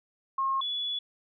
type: tone pair in turn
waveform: sine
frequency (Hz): 1076 / 3416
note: C6 / G#7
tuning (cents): +48 / +48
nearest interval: octave + minor sixth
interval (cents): 2000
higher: second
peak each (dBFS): -25 / -29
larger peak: first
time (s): 0.38-0.61 / 0.61-0.99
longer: second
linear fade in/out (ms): 5
effects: none